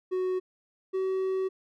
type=tone pair in turn; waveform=triangle; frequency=370 / 378.9 Hz; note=F#4 / F#4; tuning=0 / +41 cents; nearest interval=unison; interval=41 cents; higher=second; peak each=-24 dBFS; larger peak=neither; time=0.11-0.4 / 0.93-1.49 s; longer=second; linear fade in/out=20 ms; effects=none